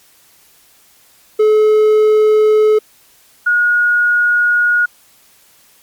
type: tone pair in turn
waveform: triangle / sine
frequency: 429.2 / 1443.7 Hz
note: A4 / F#6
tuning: -43 / -43 cents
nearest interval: octave + major sixth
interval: 2100 cents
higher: second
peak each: -5 / -9 dBFS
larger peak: first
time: 1.39-2.79 / 3.46-4.86 s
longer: neither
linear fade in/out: 10 ms
effects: white hiss -49 dBFS RMS until 5.82 s + MP3 96 kbps